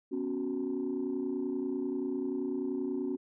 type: chord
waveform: sine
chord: B suspended second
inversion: none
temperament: equal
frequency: 246.9 / 277.2 / 370 Hz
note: B3 / C#4 / F#4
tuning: 0 / 0 / 0 cents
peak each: -36 / -33 / -34 dBFS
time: 0.11-3.17 s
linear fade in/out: 20 ms
effects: tanh soft clip ceiling -25 dBFS